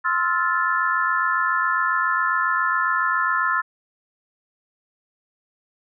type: chord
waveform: sine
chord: F major seventh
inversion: second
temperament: just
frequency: 1047.7 / 1309.6 / 1396.9 / 1746.1 Hz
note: C6 / E6 / F6 / A6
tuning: +2 / -12 / 0 / -14 cents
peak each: -24 dBFS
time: 0.04-3.62 s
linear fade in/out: 20 ms
effects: none